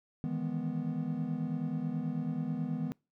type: chord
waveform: triangle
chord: E major seventh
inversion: third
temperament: equal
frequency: 155.56 / 164.81 / 207.7 / 246.9 Hz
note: D#3 / E3 / G#3 / B3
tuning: 0 / 0 / 0 / 0 cents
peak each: -36 / -35 / -38 / -34 dBFS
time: 0.24-2.92 s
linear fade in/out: 0 ms
effects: noise-tail reverb RT60 0.3 s tail -26 dB re dry